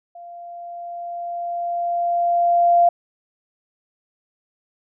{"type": "tone with level ramp", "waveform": "sine", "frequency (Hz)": 693, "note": "F5", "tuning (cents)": -14, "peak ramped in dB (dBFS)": [-36, -10], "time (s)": [0.15, 2.89], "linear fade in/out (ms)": 5, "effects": []}